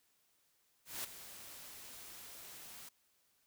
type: noise with ADSR envelope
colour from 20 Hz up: white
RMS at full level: -40 dBFS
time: 0.85-2.89 s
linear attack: 190 ms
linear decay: 10 ms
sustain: -12 dB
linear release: 6 ms
effects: white hiss -75 dBFS RMS until 3.46 s